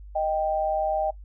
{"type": "tone pair together", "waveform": "sine", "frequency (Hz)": [623.1, 784], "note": ["D#5", "G5"], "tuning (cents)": [2, 0], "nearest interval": "major third", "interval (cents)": 398, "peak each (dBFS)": -25, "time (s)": [0.15, 1.11], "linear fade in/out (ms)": 10, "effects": ["noise-tail reverb RT60 0.1 s tail -19 dB re dry", "added 50 Hz sine -40 dBFS peak until 1.24 s"]}